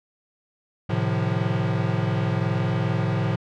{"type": "chord", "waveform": "square", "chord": "F dominant seventh", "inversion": "first", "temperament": "equal with one note detuned", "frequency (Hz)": [110, 130.81, 151.83, 174.61], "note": ["A2", "C3", "Eb3", "F3"], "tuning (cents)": [0, 0, -42, 0], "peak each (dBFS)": [-26, -28, -30, -28], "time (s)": [0.89, 3.36], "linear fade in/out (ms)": 10, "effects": ["low-pass 3000 Hz 12 dB/octave"]}